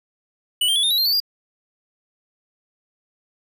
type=tone with pitch steps; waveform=square; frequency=2960 / 3172 / 3400 / 3644 / 3906 / 4186 / 4487 / 4809 Hz; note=F#7 / G7 / G#7 / A#7 / B7 / C8 / C#8 / D8; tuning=0 / +20 / +40 / -40 / -20 / 0 / +20 / +40 cents; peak=-17 dBFS; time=0.61-1.202 s; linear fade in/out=5 ms; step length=74 ms; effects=none